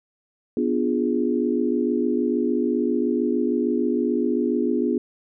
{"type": "chord", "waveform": "sine", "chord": "B diminished seventh", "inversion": "none", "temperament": "equal", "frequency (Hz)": [246.9, 293.7, 349.2, 415.3], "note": ["B3", "D4", "F4", "Ab4"], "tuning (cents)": [0, 0, 0, 0], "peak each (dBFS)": [-23, -26, -25, -26], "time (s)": [0.57, 4.98], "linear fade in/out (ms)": 2, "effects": []}